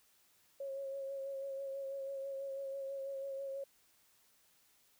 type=tone with vibrato; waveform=sine; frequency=546 Hz; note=C#5; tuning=26 cents flat; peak=-39 dBFS; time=0.6-3.64 s; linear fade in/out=5 ms; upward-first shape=sine; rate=6.1 Hz; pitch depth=25 cents each way; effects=white hiss -70 dBFS RMS until 4.99 s